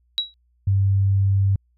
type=tone with exponential decay; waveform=sine; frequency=3879 Hz; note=B7; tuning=32 cents flat; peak=-15 dBFS; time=0.18-0.34 s; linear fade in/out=0 ms; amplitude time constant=33 ms
type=tone; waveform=sine; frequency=98 Hz; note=G2; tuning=in tune; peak=-15 dBFS; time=0.67-1.56 s; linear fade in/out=5 ms
effects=added 60 Hz sine -60 dBFS peak until 1.77 s